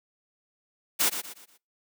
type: noise with echo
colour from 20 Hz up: white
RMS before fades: -23 dBFS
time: 0.99-1.1 s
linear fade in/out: 20 ms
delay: 120 ms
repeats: 4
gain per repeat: -9 dB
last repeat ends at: 1.58 s
effects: noise-tail reverb RT60 0.3 s tail -26 dB re dry + high-pass 200 Hz 12 dB/octave